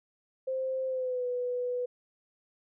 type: tone with pitch glide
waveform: sine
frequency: 523.3 to 493.9 Hz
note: C5 to B4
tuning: 0 to 0 cents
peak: -29 dBFS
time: 0.47-1.86 s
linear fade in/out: 10 ms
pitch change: -100 cents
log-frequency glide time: 0.87-1.26 s
effects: none